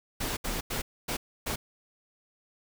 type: noise bursts at uneven times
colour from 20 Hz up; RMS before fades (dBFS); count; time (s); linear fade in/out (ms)
pink; -32; 5; 0.2-0.37 / 0.44-0.61 / 0.7-0.82 / 1.08-1.17 / 1.46-1.56; 10
effects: none